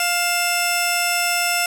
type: tone pair together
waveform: 15% pulse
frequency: 703.2 / 2655 Hz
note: F5 / E7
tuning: +12 / +12 cents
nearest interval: octave + major seventh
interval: 2300 cents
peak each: -14 dBFS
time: 0-1.66 s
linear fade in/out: 2 ms
effects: none